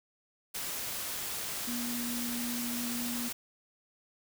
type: tone in noise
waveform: sine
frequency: 239.9 Hz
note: A#3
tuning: 50 cents sharp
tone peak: -35 dBFS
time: 1.67-3.29 s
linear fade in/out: 10 ms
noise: white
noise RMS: -37 dBFS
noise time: 0.54-3.33 s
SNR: -1 dB
effects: none